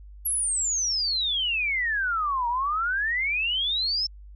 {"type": "exponential two-way sweep", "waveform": "sine", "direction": "down then up", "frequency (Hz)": [11520, 930, 5380], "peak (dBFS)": -23, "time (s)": [0.25, 4.07], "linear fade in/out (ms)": 10, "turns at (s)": 2.48, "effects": ["added 50 Hz sine -42 dBFS peak until 4.35 s"]}